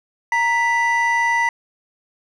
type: tone pair together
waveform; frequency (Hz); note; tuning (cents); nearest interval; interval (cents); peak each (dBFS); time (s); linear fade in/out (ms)
triangle; 932.3 / 1975.5; A#5 / B6; 0 / 0; octave + minor second; 1300; -16; 0.32-1.49; 2
effects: tanh soft clip ceiling -6 dBFS + resampled to 22050 Hz